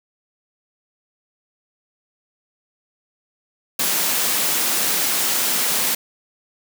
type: high-pass noise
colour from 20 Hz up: white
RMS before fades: -20 dBFS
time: 3.79-5.95 s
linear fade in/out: 5 ms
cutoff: 150 Hz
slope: 96 dB/octave
effects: none